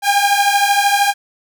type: beating tone pair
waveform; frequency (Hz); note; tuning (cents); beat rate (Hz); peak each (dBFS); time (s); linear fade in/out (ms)
sawtooth; 800 / 813; G5 / G#5; +35 / -37; 13; -11; 0.02-1.14; 50
effects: none